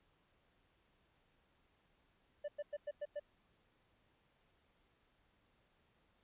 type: tone bursts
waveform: triangle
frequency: 587.3 Hz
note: D5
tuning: in tune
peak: -37 dBFS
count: 6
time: 2.44-3.198 s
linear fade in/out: 10 ms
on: 43 ms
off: 100 ms
effects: pink hiss -75 dBFS RMS until 6.23 s + resampled to 8000 Hz